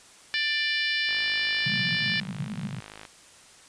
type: harmonic tone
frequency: 590 Hz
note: D5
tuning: 8 cents sharp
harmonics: 3 / 4 / 5 / 6 / 7 / 8 / 9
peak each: -28 / -30 / -32 / -34 / -35 / -36 / -37 dBFS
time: 0.34-2.2 s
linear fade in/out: 0 ms
type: click train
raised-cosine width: 0.3 ms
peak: -25 dBFS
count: 104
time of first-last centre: 1.09-3.052 s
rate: 52.5 Hz
type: band-pass noise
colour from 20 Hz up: white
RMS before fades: -34 dBFS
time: 1.66-2.8 s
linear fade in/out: 5 ms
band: 110 to 220 Hz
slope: 96 dB/octave
effects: white hiss -52 dBFS RMS until 3.68 s + resampled to 22050 Hz

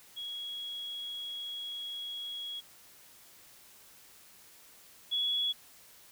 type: tone pair in turn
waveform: sine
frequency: 3322 / 3370 Hz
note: G#7 / G#7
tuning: 0 / +25 cents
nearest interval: unison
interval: 25 cents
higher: second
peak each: -37 / -28 dBFS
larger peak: second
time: 0.16-2.61 / 5.11-5.53 s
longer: first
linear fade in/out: 20 ms
effects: white hiss -57 dBFS RMS until 6.11 s

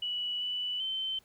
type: tone with pitch steps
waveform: sine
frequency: 2946 / 2970 / 3085 Hz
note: F#7 / F#7 / G7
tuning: -8 / +6 / -28 cents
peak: -31 dBFS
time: 0.02-1.19 s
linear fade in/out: 5 ms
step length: 390 ms
effects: pink hiss -65 dBFS RMS until 1.24 s

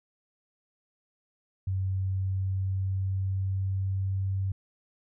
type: tone with pitch glide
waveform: sine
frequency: 95 to 96.33 Hz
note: F#2 to G2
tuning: +46 to -30 cents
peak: -26 dBFS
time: 1.67-4.52 s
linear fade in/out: 5 ms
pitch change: +24 cents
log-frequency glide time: 1.8-4.33 s
effects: none

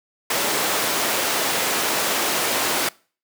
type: high-pass noise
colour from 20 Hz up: pink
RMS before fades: -22 dBFS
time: 0.3-2.89 s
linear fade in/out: 5 ms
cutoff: 370 Hz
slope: 12 dB/octave
effects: noise-tail reverb RT60 0.4 s tail -24 dB re dry

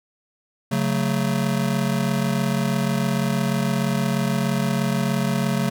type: chord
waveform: square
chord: F# minor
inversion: second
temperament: just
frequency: 138.75 / 185 / 222 Hz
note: C#3 / F#3 / A3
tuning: +2 / 0 / +16 cents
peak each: -25 dBFS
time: 0.71-5.7 s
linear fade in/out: 10 ms
effects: none

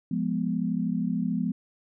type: chord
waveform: sine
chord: F diminished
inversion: none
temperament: equal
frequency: 174.61 / 207.7 / 246.9 Hz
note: F3 / Ab3 / Cb4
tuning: 0 / 0 / 0 cents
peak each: -29 dBFS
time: 0.11-1.52 s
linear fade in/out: 5 ms
effects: none

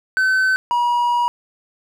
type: tone pair in turn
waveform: triangle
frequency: 1526 / 961.3 Hz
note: G6 / B5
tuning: -47 / -47 cents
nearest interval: minor sixth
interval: 800 cents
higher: first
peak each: -12 / -13 dBFS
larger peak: first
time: 0.17-0.56 / 0.71-1.28 s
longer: second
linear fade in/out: 0 ms
effects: none

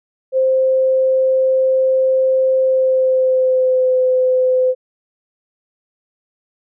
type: tone with pitch glide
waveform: sine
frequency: 523.3 to 511.3 Hz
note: C5 to C5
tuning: 0 to -40 cents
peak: -11 dBFS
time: 0.32-4.75 s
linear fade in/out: 50 ms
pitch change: -40 cents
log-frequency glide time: 2.61-3.97 s
effects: none

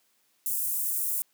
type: high-pass noise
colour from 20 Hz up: white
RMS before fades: -29 dBFS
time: 0.46-1.22 s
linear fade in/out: 0 ms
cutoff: 8700 Hz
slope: 24 dB/octave
effects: white hiss -69 dBFS RMS until 1.33 s + high-pass 150 Hz 12 dB/octave

